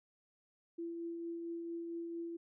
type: tone with tremolo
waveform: sine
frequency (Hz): 337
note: E4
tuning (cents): +38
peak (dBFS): -38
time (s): 0.78-2.37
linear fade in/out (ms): 10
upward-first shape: triangle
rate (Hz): 4.4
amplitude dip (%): 30
effects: none